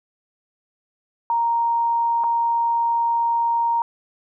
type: tone with dropouts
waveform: sine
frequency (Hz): 932.3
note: A#5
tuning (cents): 0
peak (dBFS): -17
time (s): 1.3-3.82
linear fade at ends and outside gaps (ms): 1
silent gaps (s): 2.237-2.241
effects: none